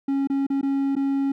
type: tone with dropouts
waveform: triangle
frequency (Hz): 275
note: C#4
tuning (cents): -14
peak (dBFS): -18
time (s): 0.08-1.32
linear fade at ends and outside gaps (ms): 5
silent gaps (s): 0.273-0.299 / 0.467-0.501 / 0.613-0.629 / 0.954-0.964
effects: none